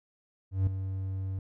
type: tone with ADSR envelope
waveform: triangle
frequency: 95.5 Hz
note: G2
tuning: 45 cents flat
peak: -19 dBFS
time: 0.51-1.39 s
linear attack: 160 ms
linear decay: 4 ms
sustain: -10 dB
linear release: 3 ms
effects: none